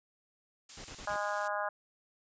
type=noise; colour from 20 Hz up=blue; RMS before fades=-44 dBFS; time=0.69-1.48 s; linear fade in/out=5 ms
type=noise bursts; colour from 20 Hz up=pink; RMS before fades=-47 dBFS; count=4; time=0.77-1.163 s; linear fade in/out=5 ms; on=75 ms; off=31 ms
type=harmonic tone; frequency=205.7 Hz; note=G#3; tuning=16 cents flat; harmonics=3 / 4 / 5 / 6 / 7 / 8; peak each=-37 / -38 / -39 / -40 / -40 / -41 dBFS; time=1.07-1.69 s; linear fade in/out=5 ms
effects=resampled to 16000 Hz